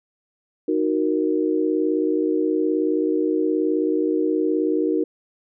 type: chord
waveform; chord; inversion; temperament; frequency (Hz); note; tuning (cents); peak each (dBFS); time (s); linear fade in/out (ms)
sine; D# minor; none; equal; 311.1 / 370 / 466.2; D#4 / F#4 / A#4; 0 / 0 / 0; -21 / -23 / -24; 0.68-5.04; 5
effects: none